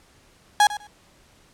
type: tone with echo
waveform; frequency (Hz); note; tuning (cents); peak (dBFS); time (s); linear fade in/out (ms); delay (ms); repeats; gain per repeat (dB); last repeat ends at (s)
35% pulse; 830.6; G#5; 0; -11; 0.6-0.67; 2; 100; 2; -15; 0.87
effects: pink hiss -56 dBFS RMS until 1.53 s + low-pass 10000 Hz 12 dB/octave